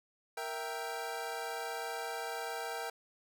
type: chord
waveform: 25% pulse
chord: E diminished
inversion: second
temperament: equal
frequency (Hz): 466.2 / 659.3 / 784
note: Bb4 / E5 / G5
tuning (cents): 0 / 0 / 0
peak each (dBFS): -38 / -40 / -37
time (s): 0.37-2.9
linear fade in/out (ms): 5
effects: none